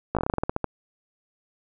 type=slowing click train; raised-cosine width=1 ms; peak=-10 dBFS; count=13; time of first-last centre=0.15-0.643 s; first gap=17 ms; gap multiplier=1.15; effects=none